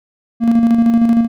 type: tone with tremolo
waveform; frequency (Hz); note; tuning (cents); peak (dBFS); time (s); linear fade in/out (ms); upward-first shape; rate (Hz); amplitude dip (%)
triangle; 231.5; A#3; -12; -5; 0.4-1.28; 50; square; 13; 40
effects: none